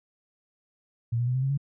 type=tone with pitch steps; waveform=sine; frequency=116.54 / 120.93 / 125.48 / 130.21 / 135.11 / 140.2 Hz; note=A#2 / B2 / B2 / C3 / C#3 / C#3; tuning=0 / -36 / +28 / -8 / -44 / +20 cents; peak=-23 dBFS; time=1.12-1.576 s; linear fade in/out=10 ms; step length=76 ms; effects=none